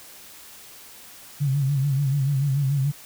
sine tone with vibrato, 138.59 Hz, C#3, in tune, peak -19 dBFS, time 1.4-2.92 s, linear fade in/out 20 ms, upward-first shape sine, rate 6.9 Hz, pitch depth 88 cents each way, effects white hiss -45 dBFS RMS until 3.05 s

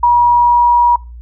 sine tone, 960 Hz, B5, 49 cents flat, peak -6 dBFS, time 0.03-0.96 s, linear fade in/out 5 ms, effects noise-tail reverb RT60 0.3 s tail -23 dB re dry + added 59 Hz sine -29 dBFS peak until 1.21 s

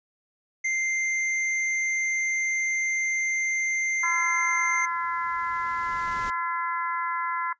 square tone, 2091 Hz, C7, 2 cents flat, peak -25 dBFS, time 0.64-4.86 s, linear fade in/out 10 ms
pink noise with exponential growth, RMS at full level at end -39 dBFS, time 3.86-6.3 s, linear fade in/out 0 ms, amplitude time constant 530 ms
harmonic tone, 340.4 Hz, F4, 44 cents flat, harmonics 3 / 4 / 5 / 6, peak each -29 / -31 / -33 / -35 dBFS, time 4.03-7.53 s, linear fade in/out 5 ms
effects noise-tail reverb RT60 0.1 s tail -18 dB re dry + resampled to 16000 Hz

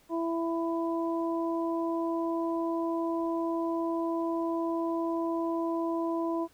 harmonic tone, 332.5 Hz, E4, 15 cents sharp, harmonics 1 / 2 / 3, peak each -29 / -35 / -36 dBFS, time 0.09-6.48 s, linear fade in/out 50 ms, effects pink hiss -63 dBFS RMS until 6.53 s

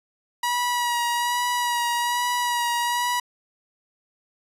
sawtooth tone with vibrato, 964 Hz, B5, 42 cents flat, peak -18 dBFS, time 0.43-3.2 s, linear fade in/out 5 ms, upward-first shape sine, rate 1.2 Hz, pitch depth 21 cents each way, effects resampled to 32000 Hz

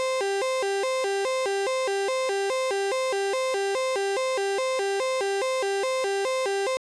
35% pulse tone with vibrato, 453.6 Hz, A#4, 47 cents flat, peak -22 dBFS, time 0-6.77 s, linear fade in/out 0 ms, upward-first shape square, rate 2.4 Hz, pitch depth 240 cents each way, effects resampled to 22050 Hz + 9-bit

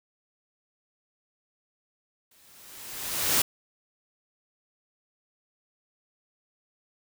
white noise with exponential growth, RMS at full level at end -21 dBFS, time 2.31-3.42 s, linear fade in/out 5 ms, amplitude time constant 240 ms, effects none

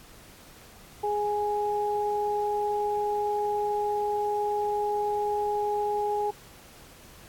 sine tone pair together, 415.3 / 830.6 Hz, G#4 / G#5, 0 / 0 cents, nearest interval octave, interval 1200 cents, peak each -28 / -27 dBFS, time 1.03-6.31 s, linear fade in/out 10 ms, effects pink hiss -51 dBFS RMS until 7.28 s + AAC 64 kbps

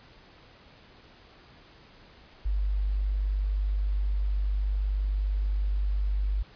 sine tone, 49.71 Hz, G1, 25 cents sharp, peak -24 dBFS, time 2.45-6.43 s, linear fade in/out 10 ms, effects pink hiss -54 dBFS RMS until 6.55 s + resampled to 11025 Hz

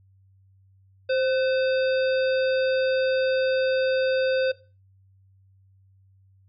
harmonic tone with a mistuned harmonic, 523.3 Hz, C5, in tune, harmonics 1 / 3 / 5 / 7 / 9, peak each -21 / -31 / -35 / -38 / -40 dBFS, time 1.09-4.52 s, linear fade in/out 10 ms, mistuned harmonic 3, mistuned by -60 cents, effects noise-tail reverb RT60 0.3 s tail -17 dB re dry + added 96 Hz sine -55 dBFS peak until 6.48 s

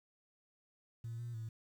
sine tone with pitch steps, 115.4 / 118.8 / 112.2 Hz, A#2 / A#2 / A2, -17 / +33 / +34 cents, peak -39 dBFS, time 1.04-1.49 s, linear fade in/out 5 ms, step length 150 ms, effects tanh soft clip ceiling -37 dBFS + 11-bit

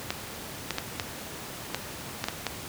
clicks, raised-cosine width 0.2 ms, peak -10 dBFS, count 8, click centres 0.105 / 0.707 / 0.784 / 0.998 / 1.746 / 2.241 / 2.285 / 2.467 s, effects pink hiss -39 dBFS RMS until 2.68 s + high-pass 80 Hz 12 dB/octave

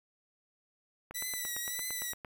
click train, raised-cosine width 0.5 ms, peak -28 dBFS, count 11, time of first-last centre 1.11-2.248 s, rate 8.79 Hz
5% pulse tone with vibrato, 1962 Hz, B6, 12 cents flat, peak -25 dBFS, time 1.14-2.14 s, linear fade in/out 20 ms, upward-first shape triangle, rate 1.7 Hz, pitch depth 58 cents each way
effects 9-bit

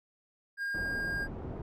triangle tone, 1616 Hz, G#6, 48 cents flat, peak -30 dBFS, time 0.57-1.28 s, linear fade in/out 50 ms
pink low-pass noise, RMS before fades -40 dBFS, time 0.74-1.62 s, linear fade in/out 5 ms, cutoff 600 Hz, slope 12 dB/octave
effects none

